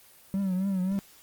triangle tone with vibrato, 190 Hz, F#3, 46 cents sharp, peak -23 dBFS, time 0.34-0.99 s, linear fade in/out 0 ms, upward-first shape triangle, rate 3.7 Hz, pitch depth 92 cents each way, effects white hiss -55 dBFS RMS until 1.22 s + Opus 24 kbps

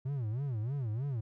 triangle tone with vibrato, 123.3 Hz, B2, 2 cents flat, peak -30 dBFS, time 0.05-1.21 s, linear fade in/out 10 ms, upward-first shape sine, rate 3.2 Hz, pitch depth 270 cents each way, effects none

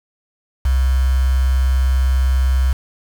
sine tone with quantisation, 65 Hz, C2, 11 cents flat, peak -12 dBFS, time 0.65-2.73 s, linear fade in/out 5 ms, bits 5, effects none

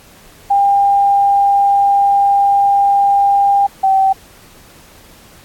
sine tone pair in turn, 800 / 771.6 Hz, G5 / G5, +35 / -28 cents, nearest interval minor second, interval 63 cents, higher first, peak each -8 dBFS, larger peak neither, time 0.5-3.67 / 3.83-4.13 s, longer first, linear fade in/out 10 ms, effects pink hiss -43 dBFS RMS until 5.44 s + AAC 64 kbps

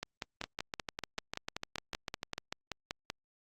two click trains, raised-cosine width 0.2 ms, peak -19 / -19 dBFS, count 14 / 17, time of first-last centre 0.44-2.38 / 0.03-3.101 s, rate 6.7 / 5.21 Hz, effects Opus 48 kbps

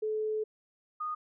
sine tone pair in turn, 431.7 / 1233.1 Hz, A4 / D#6, -33 / -16 cents, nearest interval octave + tritone, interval 1817 cents, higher second, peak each -29 / -32 dBFS, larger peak first, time 0.02-0.44 / 1-1.15 s, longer first, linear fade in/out 10 ms, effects none

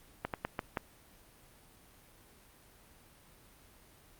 slowing click train, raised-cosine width 0.5 ms, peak -18 dBFS, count 5, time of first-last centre 0.25-0.772 s, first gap 88 ms, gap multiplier 1.27, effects pink hiss -60 dBFS RMS until 4.19 s + Opus 32 kbps

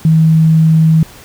sine tone, 159.9 Hz, D#3, 48 cents sharp, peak -5 dBFS, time 0.05-1.03 s, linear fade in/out 2 ms, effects pink hiss -37 dBFS RMS until 1.24 s

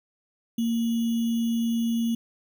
sine tone with sample-and-hold, 230.7 Hz, A#3, 18 cents flat, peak -22 dBFS, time 0.58-2.15 s, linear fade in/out 5 ms, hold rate 3150 Hz, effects none

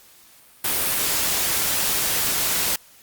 white noise, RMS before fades -22 dBFS, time 0.64-2.76 s, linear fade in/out 5 ms, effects white hiss -51 dBFS RMS until 3.02 s + Opus 48 kbps

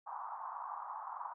white band-pass noise, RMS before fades -44 dBFS, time 0.06-1.34 s, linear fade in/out 20 ms, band 830 to 1100 Hz, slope 48 dB/octave, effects none

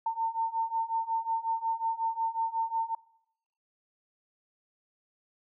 sine beating tone pair, 902 / 907.5 Hz, A5 / A#5, +43 / -47 cents, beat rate 5.5 Hz, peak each -32 / -30 dBFS, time 0.06-2.95 s, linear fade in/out 5 ms, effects noise-tail reverb RT60 0.8 s tail -23 dB re dry

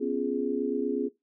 sine chord, C# dominant seventh, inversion third, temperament just, 249.5 / 277.2 / 346.5 / 415.8 Hz, B3 / C#4 / E#4 / G#4, +18 / 0 / -14 / +2 cents, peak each -32 / -31 / -34 / -30 dBFS, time 0-1.09 s, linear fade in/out 20 ms, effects noise-tail reverb RT60 0.2 s tail -19 dB re dry

